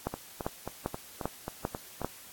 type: two click trains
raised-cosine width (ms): 1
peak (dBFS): -15 / -20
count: 6 / 8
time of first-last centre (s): 0.07-2.046 / 0.14-2.017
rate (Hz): 2.53 / 3.73
effects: white hiss -50 dBFS RMS until 2.32 s + AAC 64 kbps